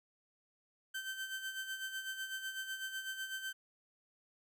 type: tone with tremolo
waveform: 30% pulse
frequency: 1548 Hz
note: G6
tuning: 22 cents flat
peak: -35 dBFS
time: 0.94-3.53 s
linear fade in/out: 10 ms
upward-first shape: sine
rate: 8 Hz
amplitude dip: 60%
effects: none